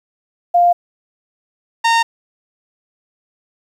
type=tone pair in turn; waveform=sine / sawtooth; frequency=700 / 919.4 Hz; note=F5 / A#5; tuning=+4 / -24 cents; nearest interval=perfect fourth; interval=472 cents; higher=second; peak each=-8 / -7 dBFS; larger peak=second; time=0.54-0.73 / 1.84-2.03 s; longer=neither; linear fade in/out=10 ms; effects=low-pass 6000 Hz 12 dB/octave + 8-bit